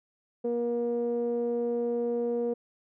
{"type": "tone with low-pass filter", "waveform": "sawtooth", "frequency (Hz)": 237.8, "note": "A#3", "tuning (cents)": 35, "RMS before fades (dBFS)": -29, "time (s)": [0.44, 2.54], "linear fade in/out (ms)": 10, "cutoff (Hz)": 510, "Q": 5.9, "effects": []}